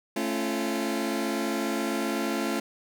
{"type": "chord", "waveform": "sawtooth", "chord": "A augmented", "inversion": "none", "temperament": "just", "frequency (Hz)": [220, 275, 343.8], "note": ["A3", "C#4", "E#4"], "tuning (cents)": [0, -14, -27], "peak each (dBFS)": -27, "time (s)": [0.16, 2.6], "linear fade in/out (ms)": 5, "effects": []}